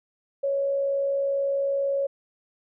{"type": "tone with frequency modulation", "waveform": "sine", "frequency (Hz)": 554.4, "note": "C#5", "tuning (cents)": 0, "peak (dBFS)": -22, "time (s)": [0.43, 2.07], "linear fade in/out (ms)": 10, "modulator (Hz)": 62.2, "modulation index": 0.21, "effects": []}